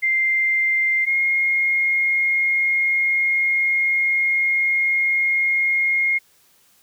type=tone pair in turn; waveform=sine; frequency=2093 / 2142 Hz; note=C7 / C7; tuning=0 / +40 cents; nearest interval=unison; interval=40 cents; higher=second; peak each=-16 dBFS; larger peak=neither; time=0.02-1.06 / 1.06-6.19 s; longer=second; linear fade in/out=20 ms; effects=white hiss -57 dBFS RMS until 6.82 s